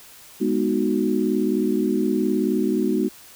sine chord, G# minor seventh, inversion none, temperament equal, 207.7 / 246.9 / 311.1 / 370 Hz, G#3 / B3 / D#4 / F#4, 0 / 0 / 0 / 0 cents, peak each -24 dBFS, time 0.4-3.09 s, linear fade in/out 20 ms, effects white hiss -46 dBFS RMS until 3.35 s

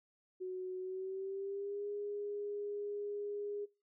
sine tone with pitch glide, 370 to 410.5 Hz, F#4 to G#4, 0 to -20 cents, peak -38 dBFS, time 0.4-3.66 s, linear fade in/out 20 ms, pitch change +180 cents, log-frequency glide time 0.79-1.88 s, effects noise-tail reverb RT60 0.3 s tail -23 dB re dry

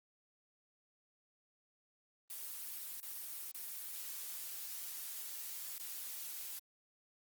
blue noise with dropouts, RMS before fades -45 dBFS, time 2.3-6.59 s, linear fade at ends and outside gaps 2 ms, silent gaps 3.002-3.028 / 3.514-3.545 / 5.782-5.797 s, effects Opus 24 kbps

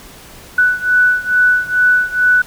sine beating tone pair, 1485 / 1487.3 Hz, F#6 / F#6, +6 / +9 cents, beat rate 2.3 Hz, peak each -12 / -14 dBFS, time 0.58-2.42 s, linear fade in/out 5 ms, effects pink hiss -38 dBFS RMS until 2.46 s

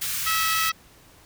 white band-stop noise, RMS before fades -28 dBFS, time 0.01-0.7 s, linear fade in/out 10 ms, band 150 to 1300 Hz, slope 24 dB/octave
harmonic tone, 649 Hz, E5, 27 cents flat, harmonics 2 / 3 / 4 / 5 / 6 / 7 / 8 / 9, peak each -25 / -29 / -31 / -33 / -35 / -36 / -37 / -38 dBFS, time 0.26-0.72 s, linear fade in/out 10 ms
effects pink hiss -53 dBFS RMS until 1.25 s

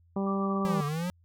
harmonic tone, 196 Hz, G3, in tune, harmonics 1 / 2 / 3 / 4 / 5 / 6, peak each -28 / -34 / -38 / -40 / -42 / -44 dBFS, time 0.16-0.81 s, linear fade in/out 5 ms
sine tone with vibrato, 1164 Hz, D6, 16 cents flat, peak -34 dBFS, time 0.26-0.89 s, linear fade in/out 10 ms, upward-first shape triangle, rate 2.5 Hz, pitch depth 12 cents each way
square linear two-way sweep, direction down then up, 185 to 142.7 to 183.8 Hz, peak -30 dBFS, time 0.65-1.1 s, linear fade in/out 0 ms, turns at 0.85 s
effects added 85 Hz sine -59 dBFS peak until 1.24 s

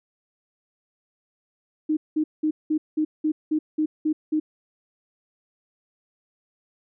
sine tone bursts, 308.8 Hz, D#4, 13 cents flat, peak -19 dBFS, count 10, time 1.89-4.4 s, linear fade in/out 10 ms, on 80 ms, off 190 ms, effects none

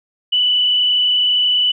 sine tone with frequency modulation, 2975 Hz, F#7, 9 cents sharp, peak -12 dBFS, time 0.32-1.72 s, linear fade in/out 10 ms, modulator 32.3 Hz, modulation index 1.3, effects none

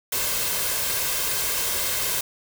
white noise with comb filter, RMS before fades -25 dBFS, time 0.12-2.21 s, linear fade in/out 5 ms, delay 1.9 ms, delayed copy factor +0.5, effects none

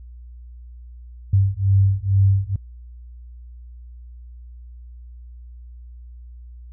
sine beating tone pair, 96.7 / 98.9 Hz, G2 / G2, -23 / +16 cents, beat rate 2.2 Hz, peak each -17 dBFS, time 1.33-2.56 s, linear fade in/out 5 ms, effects added 60 Hz sine -37 dBFS peak until 6.72 s

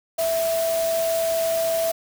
sine tone in noise, 659.3 Hz, E5, in tune, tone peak -20 dBFS, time 0.18-1.92 s, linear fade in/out 10 ms, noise white, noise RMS -31 dBFS, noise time 0.18-1.92 s, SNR +8 dB, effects none

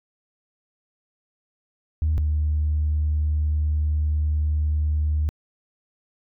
sine tone pair in turn, 77.78 / 75.83 Hz, D#2 / D#2, 0 / -44 cents, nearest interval unison, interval 44 cents, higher first, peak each -17 / -18 dBFS, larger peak first, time 2.02-2.18 / 2.18-5.29 s, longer second, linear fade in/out 0 ms, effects tanh soft clip ceiling -15 dBFS

